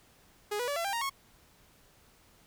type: tone with pitch steps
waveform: sawtooth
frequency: 415.3 / 488.2 / 573.9 / 674.7 / 793.1 / 932.3 / 1096 Hz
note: G#4 / B4 / D5 / E5 / G5 / A#5 / C#6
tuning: 0 / -20 / -40 / +40 / +20 / 0 / -20 cents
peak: -27 dBFS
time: 0.51-1.098 s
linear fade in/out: 10 ms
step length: 84 ms
effects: pink hiss -62 dBFS RMS until 2.46 s